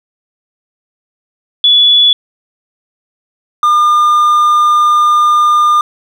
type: tone pair in turn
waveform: sine / triangle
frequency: 3423 / 1206.4 Hz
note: A7 / D6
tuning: -48 / +46 cents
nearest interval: octave + tritone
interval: 1806 cents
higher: first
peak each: -4 dBFS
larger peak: neither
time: 1.64-2.13 / 3.63-5.81 s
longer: second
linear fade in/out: 2 ms
effects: none